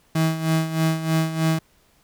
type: tone with tremolo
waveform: 35% pulse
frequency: 160.7 Hz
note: E3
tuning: 44 cents flat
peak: -15 dBFS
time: 0.15-1.59 s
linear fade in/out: 5 ms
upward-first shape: sine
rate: 3.2 Hz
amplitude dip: 70%
effects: pink hiss -60 dBFS RMS until 2.03 s